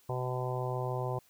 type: harmonic tone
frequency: 126.6 Hz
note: B2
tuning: 43 cents sharp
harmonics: 1 / 3 / 4 / 5 / 6 / 7 / 8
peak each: -34 / -39 / -40 / -41 / -42 / -42 / -43 dBFS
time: 0.09-1.19 s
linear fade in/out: 5 ms
effects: white hiss -65 dBFS RMS until 1.29 s